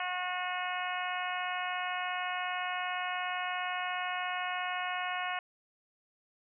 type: harmonic tone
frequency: 362.8 Hz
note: F#4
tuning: 34 cents flat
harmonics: 2 / 3 / 4 / 5 / 6 / 7 / 8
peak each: -37 / -39 / -40 / -41 / -42 / -42 / -43 dBFS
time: 0-5.39 s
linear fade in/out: 2 ms
effects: none